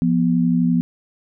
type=tone pair together; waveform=sine; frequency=173.4 / 245.2 Hz; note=F3 / B3; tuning=-12 / -12 cents; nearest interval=tritone; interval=600 cents; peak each=-17 dBFS; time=0.02-0.81 s; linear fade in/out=0 ms; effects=none